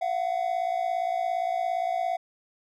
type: tone pair together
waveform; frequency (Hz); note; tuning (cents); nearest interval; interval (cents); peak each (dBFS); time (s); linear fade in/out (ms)
triangle; 682.6 / 740; F5 / F#5; -40 / 0; minor second; 140; -26; 0.01-2.17; 10
effects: none